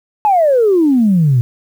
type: exponential sweep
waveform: sine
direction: down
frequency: 870 to 116.3 Hz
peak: -7 dBFS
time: 0.25-1.41 s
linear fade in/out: 0 ms
effects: tanh soft clip ceiling -3 dBFS + 7-bit